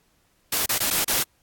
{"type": "noise with dropouts", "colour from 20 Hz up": "white", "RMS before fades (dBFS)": -23, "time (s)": [0.52, 1.23], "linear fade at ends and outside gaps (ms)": 5, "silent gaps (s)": [[0.66, 0.691], [0.782, 0.802], [0.904, 0.908], [1.046, 1.078]], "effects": ["pink hiss -65 dBFS RMS until 1.42 s", "AAC 64 kbps"]}